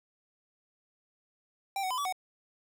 square tone with pitch steps, 785 / 747 / 1012 / 1146 / 744 Hz, G5 / F#5 / B5 / D6 / F#5, +2 / +16 / +42 / -43 / +9 cents, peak -31 dBFS, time 1.76-2.125 s, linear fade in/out 2 ms, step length 73 ms, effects none

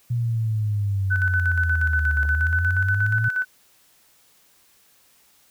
sine exponential two-way sweep, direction down then up, 120.9 to 73.1 to 115.5 Hz, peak -20 dBFS, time 0.1-3.29 s, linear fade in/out 10 ms, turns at 2.23 s
sine tone with tremolo, 1506 Hz, F#6, 30 cents sharp, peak -19 dBFS, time 1.1-3.45 s, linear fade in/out 20 ms, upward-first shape square, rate 8.4 Hz, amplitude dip 55%
clicks, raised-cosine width 1 ms, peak -29 dBFS, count 2, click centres 2.233 / 2.252 s
effects white hiss -58 dBFS RMS until 5.5 s

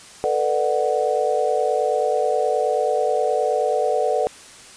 sine chord, B minor seventh, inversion third, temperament just, 444.5 / 493.9 / 592.7 / 740.8 Hz, A4 / B4 / D5 / F#5, +18 / 0 / +16 / +2 cents, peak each -23 dBFS, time 0.24-4.27 s, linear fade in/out 0 ms, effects white hiss -43 dBFS RMS until 4.76 s + resampled to 22050 Hz

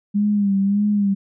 sine tone with vibrato, 201.7 Hz, G3, 50 cents sharp, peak -15 dBFS, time 0.14-1.15 s, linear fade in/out 20 ms, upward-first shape sine, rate 1.7 Hz, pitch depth 57 cents each way, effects none

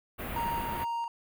pink band-stop noise, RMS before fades -37 dBFS, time 0.18-0.85 s, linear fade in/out 20 ms, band 2800 to 12000 Hz, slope 24 dB/octave
triangle tone with tremolo, 932.3 Hz, A#5, in tune, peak -28 dBFS, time 0.36-1.08 s, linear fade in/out 2 ms, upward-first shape square, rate 2.2 Hz, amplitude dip 35%
effects none

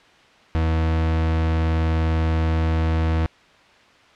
40% pulse tone, 80.6 Hz, E2, 38 cents flat, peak -17 dBFS, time 0.55-3.26 s, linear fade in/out 0 ms, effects white hiss -51 dBFS RMS until 4.15 s + low-pass 3000 Hz 12 dB/octave

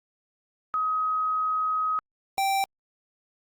sine / square tone pair in turn, 1264 / 781.1 Hz, D#6 / G5, +27 / -6 cents, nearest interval minor sixth, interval 833 cents, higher first, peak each -23 dBFS, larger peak neither, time 0.74-1.99 / 2.38-2.64 s, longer first, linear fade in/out 0 ms, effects Opus 48 kbps

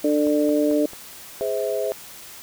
harmonic tone, 148.6 Hz, D3, 21 cents sharp, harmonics 2 / 3 / 4, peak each -19 / -24 / -22 dBFS, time 0.04-0.86 s, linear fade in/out 5 ms
click train, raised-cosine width 1 ms, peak -25 dBFS, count 4, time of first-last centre 0.27-0.934 s, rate 4.52 Hz
sine chord, Ab augmented, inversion none, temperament just, 415.3 / 519.1 / 648.9 Hz, Ab4 / C5 / E5, 0 / -14 / -27 cents, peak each -26 dBFS, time 1.41-1.92 s, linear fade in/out 0 ms
effects white hiss -41 dBFS RMS until 2.42 s

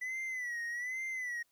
triangle tone with vibrato, 1976 Hz, B6, in tune, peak -34 dBFS, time 0.01-1.43 s, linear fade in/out 10 ms, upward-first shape sine, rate 1.2 Hz, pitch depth 97 cents each way, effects white hiss -75 dBFS RMS until 1.51 s

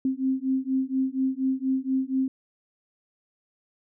sine beating tone pair, 261.6 / 265.8 Hz, C4 / C4, 0 / +27 cents, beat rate 4.2 Hz, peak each -26 / -26 dBFS, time 0.05-2.28 s, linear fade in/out 2 ms, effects none

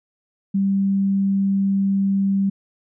sine tone, 196 Hz, G3, in tune, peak -16 dBFS, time 0.54-2.5 s, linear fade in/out 10 ms, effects none

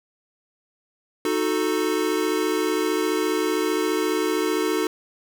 square chord, D# diminished, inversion none, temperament equal with one note detuned, 311.1 / 366.2 / 440 Hz, D#4 / F#4 / A4, 0 / -18 / 0 cents, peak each -26 dBFS, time 1.25-4.87 s, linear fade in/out 2 ms, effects none

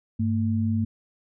sine tone pair together, 100.3 / 225.2 Hz, G2 / A3, +40 / +40 cents, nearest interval octave + major second, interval 1400 cents, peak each -24 dBFS, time 0.19-0.85 s, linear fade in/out 10 ms, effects none

